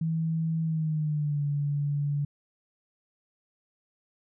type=tone with pitch glide; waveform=sine; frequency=162 to 144.33 Hz; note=E3 to D3; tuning=-30 to -30 cents; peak=-25 dBFS; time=0.01-2.25 s; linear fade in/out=5 ms; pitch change=-200 cents; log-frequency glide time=0.63-1.43 s; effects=none